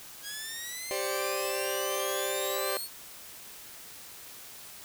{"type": "exponential sweep", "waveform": "10% pulse", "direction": "up", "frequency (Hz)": [1624, 4435], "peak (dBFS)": -28, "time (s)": [0.22, 2.89], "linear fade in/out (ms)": 50}
{"type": "chord", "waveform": "sawtooth", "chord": "G suspended fourth", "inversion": "none", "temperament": "equal", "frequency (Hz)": [392, 523.3, 587.3], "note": ["G4", "C5", "D5"], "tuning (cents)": [0, 0, 0], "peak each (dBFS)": -31, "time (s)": [0.91, 2.77], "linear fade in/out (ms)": 0}
{"effects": ["white hiss -47 dBFS RMS until 4.84 s"]}